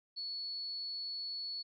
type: tone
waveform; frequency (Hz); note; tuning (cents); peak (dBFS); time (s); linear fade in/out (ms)
sine; 4408; C#8; -11; -38; 0.16-1.63; 20
effects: none